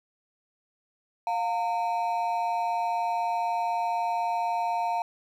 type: ring-modulated tone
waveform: triangle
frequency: 810 Hz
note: G#5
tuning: 43 cents flat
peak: -20 dBFS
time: 1.27-5.02 s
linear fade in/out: 0 ms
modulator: 104 Hz
effects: 10-bit